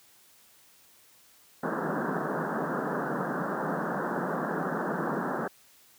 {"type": "band-pass noise", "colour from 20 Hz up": "pink", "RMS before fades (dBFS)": -31, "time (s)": [1.63, 5.48], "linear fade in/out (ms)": 5, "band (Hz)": [150, 1700], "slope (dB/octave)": 96, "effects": ["white hiss -59 dBFS RMS until 5.98 s", "high-pass 60 Hz 12 dB/octave"]}